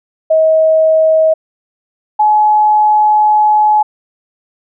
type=tone pair in turn; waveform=sine; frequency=636 / 849 Hz; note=D#5 / G#5; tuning=+38 / +38 cents; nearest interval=perfect fourth; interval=500 cents; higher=second; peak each=-6 dBFS; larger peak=neither; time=0.3-1.34 / 2.19-3.83 s; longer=second; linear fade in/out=10 ms; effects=none